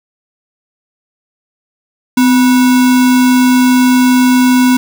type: tone with sample-and-hold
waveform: sine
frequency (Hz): 253.8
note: B3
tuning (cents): +47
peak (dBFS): -5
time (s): 2.17-4.77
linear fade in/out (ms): 5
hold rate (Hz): 1225
effects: none